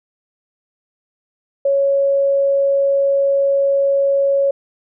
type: tone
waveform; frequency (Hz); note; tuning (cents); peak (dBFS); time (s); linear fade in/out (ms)
sine; 554.4; C#5; 0; -12; 1.65-4.51; 5
effects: none